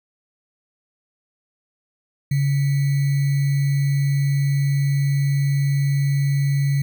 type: tone with sample-and-hold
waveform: sine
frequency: 140 Hz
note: C#3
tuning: 18 cents sharp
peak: -16 dBFS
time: 2.31-6.82 s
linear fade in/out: 5 ms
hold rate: 2100 Hz
effects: none